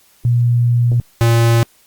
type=tone pair in turn; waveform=sine / square; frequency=120 / 116.11 Hz; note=B2 / A#2; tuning=-49 / -6 cents; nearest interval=minor second; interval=57 cents; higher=first; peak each=-10 dBFS; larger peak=neither; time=0.25-1 / 1.21-1.63 s; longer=first; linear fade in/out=0 ms; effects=white hiss -52 dBFS RMS until 1.86 s + Opus 48 kbps